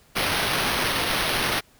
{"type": "noise with sample-and-hold", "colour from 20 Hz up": "blue", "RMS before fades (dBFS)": -24, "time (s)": [0.15, 1.61], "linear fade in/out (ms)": 20, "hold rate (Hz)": 7350, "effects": ["pink hiss -57 dBFS RMS until 1.79 s"]}